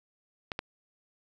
clicks, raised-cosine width 0.3 ms, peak -17 / -16 dBFS, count 2, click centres 0.518 / 0.591 s, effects none

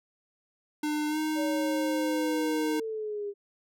square tone with pitch glide, 301.2 to 310 Hz, D4 to D#4, +44 to -6 cents, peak -28 dBFS, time 0.83-2.8 s, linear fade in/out 5 ms, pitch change +50 cents, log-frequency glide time 1.08-1.18 s
sine linear sweep, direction down, 579 to 401.4 Hz, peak -31 dBFS, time 1.35-3.34 s, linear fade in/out 50 ms
effects none

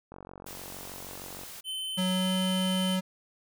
click train, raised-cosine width 1 ms, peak -30 dBFS, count 62, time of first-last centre 0.12-1.435 s, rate 46.4 Hz
white noise, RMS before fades -44 dBFS, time 0.46-1.61 s, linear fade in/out 10 ms
square tone, 3063 Hz, G7, 41 cents flat, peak -33 dBFS, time 1.64-2.99 s, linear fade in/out 50 ms
square tone with pitch glide, 185 to 186.5 Hz, F#3 to F#3, 0 to +14 cents, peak -27 dBFS, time 1.97-3.01 s, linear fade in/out 20 ms, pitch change +14 cents, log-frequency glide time 2.08-2.32 s
effects none

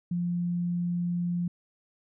sine tone, 174.61 Hz, F3, in tune, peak -26 dBFS, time 0.11-1.48 s, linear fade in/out 5 ms, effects none

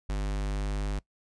square tone, 50.2 Hz, G1, 42 cents sharp, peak -29 dBFS, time 0.09-0.99 s, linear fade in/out 5 ms, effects noise-tail reverb RT60 0.1 s tail -21 dB re dry + resampled to 22050 Hz

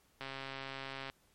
click train, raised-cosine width 0.3 ms, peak -26 dBFS, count 121, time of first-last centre 0.21-1.099 s, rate 135 Hz, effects pink hiss -70 dBFS RMS until 1.34 s + MP3 64 kbps

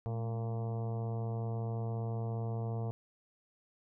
harmonic tone with a mistuned harmonic, 114.7 Hz, A#2, 28 cents flat, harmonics 1 / 2 / 3 / 4 / 5 / 6 / 7 / 8 / 9 / 10, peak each -34 / -45 / -51 / -44 / -53 / -47 / -54 / -55 / -59 / -61 dBFS, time 0.06-2.91 s, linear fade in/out 0 ms, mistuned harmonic 2, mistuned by -90 cents, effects none

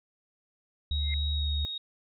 sine tone with pitch glide, 3800 to 3750 Hz, A#7 to A#7, +33 to +10 cents, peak -33 dBFS, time 0.91-1.78 s, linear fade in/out 5 ms, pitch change -23 cents, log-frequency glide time 1.31-1.48 s
sine tone with vibrato, 74.6 Hz, D2, 28 cents sharp, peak -27 dBFS, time 0.91-1.65 s, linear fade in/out 0 ms, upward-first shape sine, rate 3.2 Hz, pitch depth 10 cents each way
sine tone with exponential growth, 2100 Hz, C7, 6 cents sharp, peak -32 dBFS, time 0.98-1.14 s, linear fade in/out 1 ms, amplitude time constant 33 ms
effects none

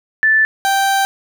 sine / 30% pulse tone pair in turn, 1757 / 782.7 Hz, A6 / G5, -3 / -3 cents, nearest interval octave + major second, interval 1400 cents, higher first, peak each -9 / -10 dBFS, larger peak first, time 0.23-0.45 / 0.65-1.05 s, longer second, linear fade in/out 0 ms, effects none

